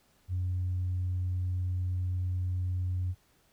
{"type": "tone", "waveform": "sine", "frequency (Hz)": 90.9, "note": "F#2", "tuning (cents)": -30, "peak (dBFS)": -27, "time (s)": [0.28, 3.15], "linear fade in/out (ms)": 50, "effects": ["tanh soft clip ceiling -25 dBFS", "pink hiss -67 dBFS RMS until 3.52 s"]}